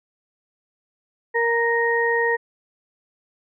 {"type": "harmonic tone", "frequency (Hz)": 466.2, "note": "A#4", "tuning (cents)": 0, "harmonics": [1, 2, 4], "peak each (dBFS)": [-21, -25, -21], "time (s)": [1.34, 2.37], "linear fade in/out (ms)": 20, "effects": []}